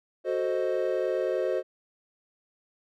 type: chord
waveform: triangle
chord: F# diminished seventh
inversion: none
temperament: equal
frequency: 370 / 440 / 523.3 / 622.3 Hz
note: F#4 / A4 / C5 / Eb5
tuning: 0 / 0 / 0 / 0 cents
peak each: -28 / -31 / -27 / -30 dBFS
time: 0.24-1.63 s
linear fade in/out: 50 ms
effects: none